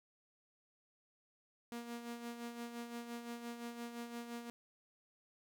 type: tone with tremolo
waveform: sawtooth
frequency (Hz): 236.4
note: A#3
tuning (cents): +24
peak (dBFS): -38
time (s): 1.72-4.5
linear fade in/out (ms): 0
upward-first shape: sine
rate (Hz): 5.8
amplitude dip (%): 55
effects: none